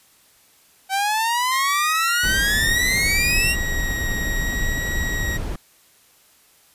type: exponential sweep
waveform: sawtooth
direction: up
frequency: 762 to 2817 Hz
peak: -15 dBFS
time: 0.89-3.56 s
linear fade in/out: 50 ms
type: tone with vibrato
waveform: 40% pulse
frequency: 1900 Hz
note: A#6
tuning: 33 cents sharp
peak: -24 dBFS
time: 1.51-5.38 s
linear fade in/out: 20 ms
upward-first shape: sine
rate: 0.67 Hz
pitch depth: 9 cents each way
type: noise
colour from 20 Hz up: brown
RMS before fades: -25 dBFS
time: 2.23-5.56 s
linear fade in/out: 5 ms
effects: white hiss -55 dBFS RMS until 6.74 s + resampled to 32000 Hz